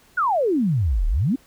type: exponential two-way sweep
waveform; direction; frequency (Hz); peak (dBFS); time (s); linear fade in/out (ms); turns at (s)
sine; down then up; 1530 to 35 to 297.5; -17; 0.17-1.36; 10; 1.07
effects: pink hiss -55 dBFS RMS until 1.46 s